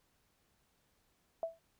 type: tone with exponential decay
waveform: sine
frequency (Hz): 659.3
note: E5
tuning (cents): 0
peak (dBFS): -30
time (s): 1.43-1.59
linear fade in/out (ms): 1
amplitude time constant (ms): 34
effects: pink hiss -75 dBFS RMS until 1.79 s